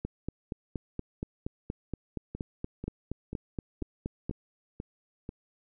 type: two click trains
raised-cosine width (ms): 3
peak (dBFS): -20 / -24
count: 19 / 7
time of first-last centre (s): 0.05-4.295 / 2.35-5.291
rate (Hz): 4.24 / 2.04
effects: none